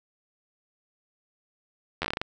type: slowing click train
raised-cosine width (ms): 0.3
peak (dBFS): -12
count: 9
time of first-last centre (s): 2.02-2.215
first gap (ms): 11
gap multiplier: 1.22
effects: none